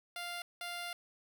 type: tone bursts at uneven times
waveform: 10% pulse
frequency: 698.5 Hz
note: F5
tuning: in tune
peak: -31 dBFS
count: 2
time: 0.16-0.42 / 0.61-0.93 s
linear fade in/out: 2 ms
effects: none